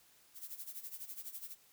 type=noise with tremolo; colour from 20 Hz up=violet; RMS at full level=-44 dBFS; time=0.34-1.56 s; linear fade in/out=50 ms; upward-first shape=sine; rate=12 Hz; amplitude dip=80%; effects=white hiss -66 dBFS RMS until 1.72 s